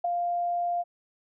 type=tone with ADSR envelope; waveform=sine; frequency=698.5 Hz; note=F5; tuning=in tune; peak=-20 dBFS; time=0.04-0.84 s; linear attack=9 ms; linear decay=4 ms; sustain=-5 dB; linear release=34 ms; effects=none